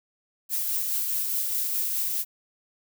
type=noise with tremolo; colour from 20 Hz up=violet; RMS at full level=-26 dBFS; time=0.49-2.25 s; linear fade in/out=50 ms; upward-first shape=triangle; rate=4.8 Hz; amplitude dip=30%; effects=none